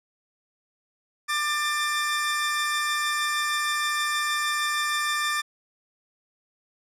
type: tone pair together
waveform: sawtooth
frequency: 1190.8 / 1783 Hz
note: D6 / A6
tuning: +24 / +22 cents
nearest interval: perfect fifth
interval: 698 cents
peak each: -23 dBFS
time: 1.28-5.42 s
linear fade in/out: 20 ms
effects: low-pass 11000 Hz 12 dB/octave